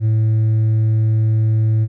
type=tone with hard clipping; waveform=triangle; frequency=110 Hz; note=A2; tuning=in tune; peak=-11 dBFS; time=0-1.88 s; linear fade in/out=50 ms; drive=1 dB; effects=none